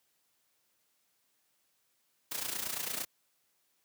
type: noise with amplitude modulation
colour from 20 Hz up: white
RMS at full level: -34 dBFS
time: 2.31-3.05 s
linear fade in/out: 10 ms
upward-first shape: sine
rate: 28.8 Hz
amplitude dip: 70%
effects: white hiss -75 dBFS RMS until 3.84 s + high-pass 100 Hz 12 dB/octave